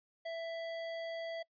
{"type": "tone", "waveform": "square", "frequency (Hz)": 662, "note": "E5", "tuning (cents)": 7, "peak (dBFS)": -39, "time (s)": [0.25, 1.43], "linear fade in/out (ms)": 10, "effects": ["noise-tail reverb RT60 0.1 s tail -25 dB re dry", "resampled to 11025 Hz"]}